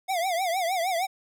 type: tone with vibrato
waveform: square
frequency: 716 Hz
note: F5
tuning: 43 cents sharp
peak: -25 dBFS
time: 0.08-1.07 s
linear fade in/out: 20 ms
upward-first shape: triangle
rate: 6.5 Hz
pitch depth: 170 cents each way
effects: none